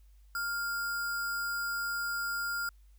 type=tone with sample-and-hold; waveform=sine; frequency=1401 Hz; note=F6; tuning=5 cents sharp; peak=-31 dBFS; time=0.35-2.69 s; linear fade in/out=2 ms; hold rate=6300 Hz; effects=added 50 Hz sine -55 dBFS peak until 2.98 s + white hiss -74 dBFS RMS until 2.98 s